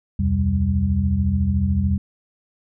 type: tone cluster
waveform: sine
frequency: 71.5 / 85.3 / 128.8 / 196 Hz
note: D2 / F2 / C3 / G3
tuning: -46 / -40 / -27 / 0 cents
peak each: -26 / -19 / -27 / -22 dBFS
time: 0.19-1.98 s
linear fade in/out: 5 ms
effects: none